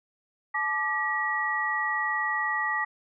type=tone cluster; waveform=sine; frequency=861 / 1182 / 1919 Hz; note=A5 / D6 / A#6; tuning=-38 / +11 / +50 cents; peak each=-32 / -31 / -27 dBFS; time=0.54-2.85 s; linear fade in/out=10 ms; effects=none